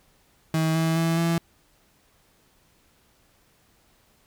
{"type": "tone with pitch steps", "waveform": "35% pulse", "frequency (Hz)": [160, 162.42, 164.88, 167.37], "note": ["D#3", "E3", "E3", "E3"], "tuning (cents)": [49, -25, 1, 27], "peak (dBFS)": -19, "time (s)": [0.54, 1.38], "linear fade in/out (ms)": 2, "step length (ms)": 210, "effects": ["pink hiss -62 dBFS RMS until 4.26 s"]}